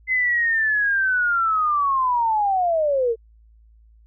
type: linear sweep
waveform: sine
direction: down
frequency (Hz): 2060 to 440.3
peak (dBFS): -17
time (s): 0.07-3.16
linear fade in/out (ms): 50
effects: added 55 Hz sine -49 dBFS peak until 4.06 s